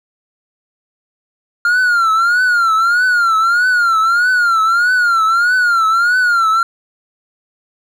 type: tone with vibrato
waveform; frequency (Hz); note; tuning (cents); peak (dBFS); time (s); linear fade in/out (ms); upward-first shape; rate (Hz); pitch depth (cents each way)
triangle; 1400; F6; +4; -8; 1.65-6.63; 2; triangle; 1.6; 140
effects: none